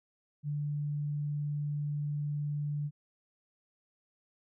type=tone; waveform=sine; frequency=146.83 Hz; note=D3; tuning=in tune; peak=-31 dBFS; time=0.43-2.91 s; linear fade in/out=50 ms; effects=none